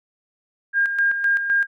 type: tone with tremolo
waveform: sine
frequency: 1612 Hz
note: G6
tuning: 48 cents sharp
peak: -15 dBFS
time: 0.73-1.67 s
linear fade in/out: 50 ms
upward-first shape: square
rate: 3.9 Hz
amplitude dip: 55%
effects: none